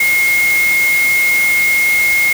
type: tone in noise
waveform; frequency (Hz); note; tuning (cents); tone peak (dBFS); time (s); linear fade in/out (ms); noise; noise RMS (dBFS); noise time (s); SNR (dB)
sine; 2150; C7; +47; -10; 0-2.33; 5; white; -22; 0-2.33; +9
effects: none